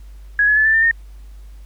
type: tone with pitch steps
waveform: sine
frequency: 1668 / 1700.1 / 1732.8 / 1766.2 / 1800.2 / 1834.8 Hz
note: G#6 / G#6 / A6 / A6 / A6 / A#6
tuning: +7 / +40 / -27 / +6 / +39 / -28 cents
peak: -11 dBFS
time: 0.39-0.912 s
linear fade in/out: 2 ms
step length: 87 ms
effects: added 50 Hz sine -35 dBFS peak until 1.65 s + pink hiss -56 dBFS RMS until 1.65 s